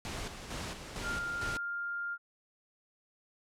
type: noise with tremolo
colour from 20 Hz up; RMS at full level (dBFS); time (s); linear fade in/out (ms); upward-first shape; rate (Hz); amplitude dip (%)
pink; -39; 0.05-1.57; 0; square; 2.2; 50
type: tone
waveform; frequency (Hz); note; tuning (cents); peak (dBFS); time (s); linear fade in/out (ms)
sine; 1401; F6; +5; -34; 1.02-2.18; 50
effects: low-pass 8000 Hz 12 dB/octave